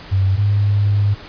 sine tone pair in turn, 96.1 / 101.91 Hz, G2 / G#2, -34 / -32 cents, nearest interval minor second, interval 102 cents, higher second, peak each -12 dBFS, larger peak neither, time 0.11-0.37 / 0.37-1.15 s, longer second, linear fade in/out 20 ms, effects pink hiss -37 dBFS RMS until 1.28 s + resampled to 11025 Hz

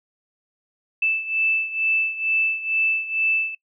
sine beating tone pair, 2637 / 2639.2 Hz, E7 / E7, 0 / +1 cents, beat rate 2.2 Hz, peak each -21 / -25 dBFS, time 1.02-3.55 s, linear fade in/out 5 ms, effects noise-tail reverb RT60 0.1 s tail -22 dB re dry

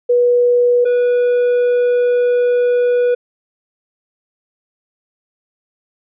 sine / triangle tone pair in turn, 486.8 / 488.7 Hz, B4 / B4, -25 / -18 cents, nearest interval unison, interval 7 cents, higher second, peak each -9 dBFS, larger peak neither, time 0.09-0.85 / 0.85-3.15 s, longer second, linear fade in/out 10 ms, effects resampled to 8000 Hz

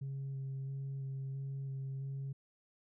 sine tone with vibrato, 135.7 Hz, C#3, 36 cents flat, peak -36 dBFS, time 0.01-2.33 s, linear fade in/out 10 ms, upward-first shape square, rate 1.5 Hz, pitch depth 11 cents each way, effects tanh soft clip ceiling -36 dBFS

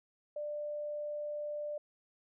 sine tone, 593 Hz, D5, 17 cents sharp, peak -36 dBFS, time 0.36-1.78 s, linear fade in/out 5 ms, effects none

